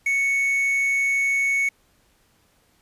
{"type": "tone with quantisation", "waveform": "triangle", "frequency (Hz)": 2217, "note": "C#7", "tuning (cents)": 0, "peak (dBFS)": -17, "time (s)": [0.06, 1.69], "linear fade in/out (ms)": 5, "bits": 7, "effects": ["pink hiss -62 dBFS RMS until 2.81 s", "resampled to 32000 Hz"]}